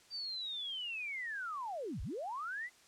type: linear two-way sweep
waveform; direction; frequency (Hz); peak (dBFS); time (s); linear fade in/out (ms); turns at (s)
sine; down then up; 4699 to 34.65 to 2062; -38; 0.1-2.7; 50; 2.02
effects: white hiss -63 dBFS RMS until 2.87 s + low-pass 8000 Hz 12 dB/octave